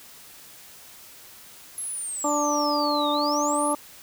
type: exponential two-way sweep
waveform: sine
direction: down then up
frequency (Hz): 11175 to 3604 to 11175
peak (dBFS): -29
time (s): 1.78-3.73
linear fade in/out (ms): 0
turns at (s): 3.11
type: harmonic tone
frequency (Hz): 293.7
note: D4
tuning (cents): 0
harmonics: 1 / 2 / 3 / 4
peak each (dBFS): -27 / -27 / -27 / -27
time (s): 2.24-3.75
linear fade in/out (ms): 5
effects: white hiss -47 dBFS RMS until 4.02 s